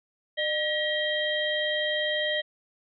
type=harmonic tone with a mistuned harmonic; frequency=637 Hz; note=D#5; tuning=41 cents sharp; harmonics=1 / 3 / 5 / 6; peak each=-29 / -29 / -30 / -38 dBFS; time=0.37-2.42 s; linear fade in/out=20 ms; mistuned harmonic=1; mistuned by=-87 cents; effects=none